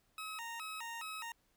20% pulse tone with vibrato, 1089 Hz, C#6, 31 cents flat, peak -37 dBFS, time 0.18-1.32 s, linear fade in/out 2 ms, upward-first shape square, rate 2.4 Hz, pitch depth 280 cents each way, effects pink hiss -75 dBFS RMS until 1.56 s

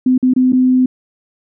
sine tone with dropouts, 255.3 Hz, C4, 42 cents flat, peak -8 dBFS, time 0.06-0.86 s, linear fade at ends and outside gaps 5 ms, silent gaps 0.179-0.227 / 0.337-0.362 / 0.523-0.53 s, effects none

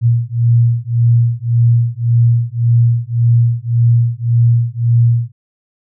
sine beating tone pair, 117 / 118.8 Hz, A#2 / A#2, +7 / +33 cents, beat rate 1.8 Hz, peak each -12 dBFS, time 0.01-5.32 s, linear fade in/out 50 ms, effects none

